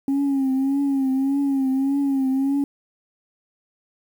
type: tone with vibrato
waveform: sine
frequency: 272 Hz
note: C#4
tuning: 33 cents flat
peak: -16 dBFS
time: 0.08-2.64 s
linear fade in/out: 2 ms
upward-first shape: triangle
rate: 1.7 Hz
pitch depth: 69 cents each way
effects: tanh soft clip ceiling -16 dBFS + 8-bit